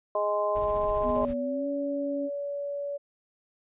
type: harmonic tone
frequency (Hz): 207.7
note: G#3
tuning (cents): 0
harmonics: 2 / 3 / 4 / 5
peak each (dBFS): -33 / -26 / -37 / -30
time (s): 0.15-1.25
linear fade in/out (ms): 2
type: noise with tremolo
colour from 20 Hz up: brown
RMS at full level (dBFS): -36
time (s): 0.55-1.34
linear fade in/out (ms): 10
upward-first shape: sine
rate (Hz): 15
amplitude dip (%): 50
type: tone with pitch glide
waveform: sine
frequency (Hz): 246.9 to 280.4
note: B3 to C#4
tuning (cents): 0 to +20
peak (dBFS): -30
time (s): 1.02-2.3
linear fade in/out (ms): 50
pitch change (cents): +220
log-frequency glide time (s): 1.37-1.67
type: tone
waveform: sine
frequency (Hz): 570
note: C#5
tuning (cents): +48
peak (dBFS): -30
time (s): 1.15-2.98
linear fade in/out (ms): 20
effects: resampled to 8000 Hz